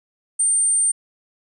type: tone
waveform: sine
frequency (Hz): 8860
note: C#9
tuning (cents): -2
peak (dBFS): -15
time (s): 0.39-0.92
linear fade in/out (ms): 10
effects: none